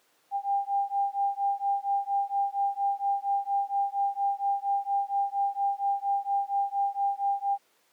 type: beating tone pair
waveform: sine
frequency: 796 / 800.3 Hz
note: G5 / G5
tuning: +26 / +36 cents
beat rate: 4.3 Hz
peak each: -28 dBFS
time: 0.31-7.58 s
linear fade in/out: 50 ms
effects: pink hiss -66 dBFS RMS until 7.92 s + high-pass 400 Hz 12 dB/octave